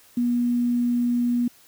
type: tone with quantisation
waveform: sine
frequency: 241.5 Hz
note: B3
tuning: 39 cents flat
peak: -19 dBFS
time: 0.17-1.48 s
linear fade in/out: 5 ms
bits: 8
effects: white hiss -54 dBFS RMS until 1.67 s